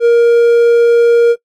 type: tone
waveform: triangle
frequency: 470 Hz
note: A#4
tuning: 14 cents sharp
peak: -3 dBFS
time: 0-1.36 s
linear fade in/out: 50 ms
effects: noise-tail reverb RT60 0.1 s tail -24 dB re dry + AAC 48 kbps